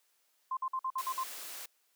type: tone bursts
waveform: sine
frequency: 1046.5 Hz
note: C6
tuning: in tune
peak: -31 dBFS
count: 7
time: 0.51-1.236 s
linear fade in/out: 5 ms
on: 60 ms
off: 51 ms
type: noise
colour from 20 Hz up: white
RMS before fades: -44 dBFS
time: 0.98-1.66 s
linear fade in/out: 5 ms
effects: white hiss -73 dBFS RMS until 1.95 s + high-pass 400 Hz 12 dB/octave